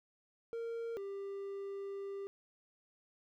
triangle tone pair in turn, 462 / 395.9 Hz, A#4 / G4, -16 / +17 cents, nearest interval minor third, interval 267 cents, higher first, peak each -36 / -38 dBFS, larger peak first, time 0.53-0.97 / 0.97-2.27 s, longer second, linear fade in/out 0 ms, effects none

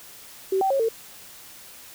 sine tone with pitch steps, 382.6 / 772 / 546 / 452.5 Hz, G4 / G5 / C#5 / A4, -42 / -27 / -26 / +48 cents, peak -19 dBFS, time 0.52-0.888 s, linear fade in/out 5 ms, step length 92 ms, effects white hiss -45 dBFS RMS until 1.94 s

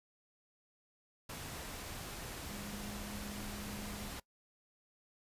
sine tone in noise, 205.6 Hz, G#3, 17 cents flat, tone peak -46 dBFS, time 2.5-4.08 s, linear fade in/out 5 ms, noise pink, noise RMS -45 dBFS, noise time 1.29-4.2 s, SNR -4 dB, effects noise-tail reverb RT60 0.1 s tail -22 dB re dry + resampled to 32000 Hz

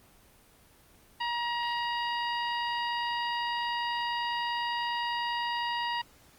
harmonic tone, 950 Hz, A#5, 33 cents sharp, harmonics 1 / 2 / 3 / 4 / 5, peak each -31 / -36 / -37 / -44 / -43 dBFS, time 1.2-6.02 s, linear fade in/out 10 ms, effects pink hiss -59 dBFS RMS until 6.38 s + Opus 24 kbps

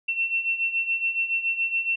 sine beating tone pair, 2700 / 2707.1 Hz, E7 / E7, +41 / +45 cents, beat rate 7.1 Hz, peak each -29 / -24 dBFS, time 0.08-1.96 s, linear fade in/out 10 ms, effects none

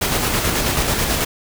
pink noise with tremolo, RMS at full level -18 dBFS, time 0.01-1.25 s, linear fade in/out 10 ms, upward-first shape square, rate 9.2 Hz, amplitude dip 30%, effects none

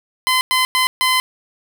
15% pulse tone bursts at uneven times, 1025 Hz, C6, 36 cents flat, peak -7 dBFS, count 4, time 0.27-0.41 / 0.51-0.65 / 0.75-0.87 / 1.01-1.2 s, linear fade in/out 0 ms, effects none

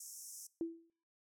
pink high-pass noise, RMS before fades -48 dBFS, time 0-0.47 s, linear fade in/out 5 ms, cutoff 5500 Hz, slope 96 dB/octave
sine tone with exponential decay, 331.9 Hz, E4, 12 cents sharp, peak -32 dBFS, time 0.61-0.9 s, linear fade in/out 1 ms, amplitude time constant 61 ms
effects noise-tail reverb RT60 0.5 s tail -22 dB re dry + low-pass 12000 Hz 12 dB/octave

